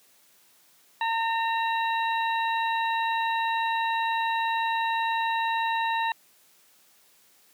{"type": "harmonic tone with a mistuned harmonic", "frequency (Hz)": 911, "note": "A#5", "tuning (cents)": -40, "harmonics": [1, 2, 3, 4], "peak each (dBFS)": [-25, -31, -35, -37], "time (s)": [1.01, 6.12], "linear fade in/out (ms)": 2, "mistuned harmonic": 4, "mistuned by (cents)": 98, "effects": ["white hiss -60 dBFS RMS until 7.53 s", "high-pass 150 Hz 12 dB/octave"]}